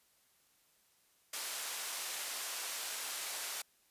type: band-pass noise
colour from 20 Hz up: white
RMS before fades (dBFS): -41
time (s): 1.33-3.62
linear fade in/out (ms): 5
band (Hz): 580 to 11000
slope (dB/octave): 12
effects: white hiss -71 dBFS RMS until 3.9 s + resampled to 32000 Hz